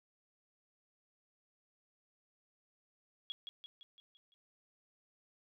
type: tone with echo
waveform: sine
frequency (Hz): 3322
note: G#7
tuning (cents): 0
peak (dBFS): -38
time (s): 3.3-3.32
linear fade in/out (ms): 0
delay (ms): 170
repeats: 6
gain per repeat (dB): -5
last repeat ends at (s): 4.34
effects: none